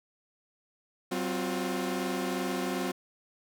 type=tone cluster; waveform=sawtooth; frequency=189 / 260.9 / 355.4 Hz; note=F#3 / C4 / F4; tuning=+37 / -5 / +30 cents; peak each=-31 / -30 / -30 dBFS; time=1.11-2.92 s; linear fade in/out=10 ms; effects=none